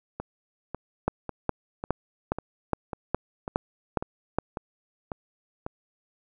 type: two click trains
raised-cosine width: 1 ms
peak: -18 / -9 dBFS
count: 11 / 9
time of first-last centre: 0.2-5.664 / 1.08-4.386 s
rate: 1.83 / 2.42 Hz
effects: none